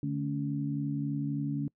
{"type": "tone cluster", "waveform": "sine", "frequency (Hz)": [146.3, 217.8, 281.3], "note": ["D3", "A3", "C#4"], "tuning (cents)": [-6, -17, 26], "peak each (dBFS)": [-32, -38, -33], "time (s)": [0.03, 1.68], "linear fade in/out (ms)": 2, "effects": ["noise-tail reverb RT60 0.1 s tail -25 dB re dry"]}